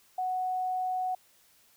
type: tone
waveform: sine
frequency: 740 Hz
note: F#5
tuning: in tune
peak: -28 dBFS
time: 0.18-1.15 s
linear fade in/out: 5 ms
effects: white hiss -63 dBFS RMS until 1.76 s